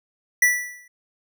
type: tone with exponential decay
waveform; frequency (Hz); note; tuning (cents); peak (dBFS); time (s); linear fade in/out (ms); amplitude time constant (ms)
square; 1962; B6; -12; -12; 0.42-0.88; 5; 100
effects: none